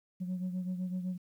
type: beating tone pair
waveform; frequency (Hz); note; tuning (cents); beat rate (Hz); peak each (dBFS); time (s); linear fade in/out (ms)
sine; 181.9 / 189.8; F#3 / F#3; -29 / +44; 7.9; -32 / -39; 0.2-1.18; 20
effects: tanh soft clip ceiling -30 dBFS + 11-bit